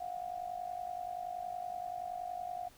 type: tone with amplitude modulation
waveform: sine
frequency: 718 Hz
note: F5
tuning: 48 cents sharp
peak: -34 dBFS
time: 0-2.69 s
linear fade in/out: 10 ms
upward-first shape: sine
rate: 50.6 Hz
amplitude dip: 80%
effects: pink hiss -61 dBFS RMS until 2.77 s